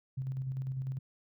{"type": "tone with tremolo", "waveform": "sine", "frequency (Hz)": 131.7, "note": "C3", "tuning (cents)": 12, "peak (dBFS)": -32, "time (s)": [0.17, 0.99], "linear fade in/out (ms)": 10, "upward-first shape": "square", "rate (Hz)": 10, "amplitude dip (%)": 35, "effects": []}